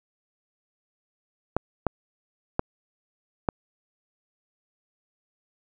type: clicks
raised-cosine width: 1 ms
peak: -8 dBFS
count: 4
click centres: 1.566 / 1.867 / 2.594 / 3.488 s
effects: none